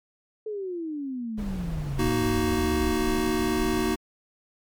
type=exponential sweep; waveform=sine; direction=down; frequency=440 to 63.1 Hz; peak=-29 dBFS; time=0.46-2.92 s; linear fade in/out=5 ms
type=noise; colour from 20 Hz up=brown; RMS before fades=-33 dBFS; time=1.37-3.96 s; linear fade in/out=20 ms
type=chord; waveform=square; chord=D# minor; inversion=second; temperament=just; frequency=233.3 / 311.1 / 373.4 Hz; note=A#3 / D#4 / F#4; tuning=+2 / 0 / +16 cents; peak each=-29 / -28 / -28 dBFS; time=1.98-3.96 s; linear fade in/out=20 ms
effects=MP3 96 kbps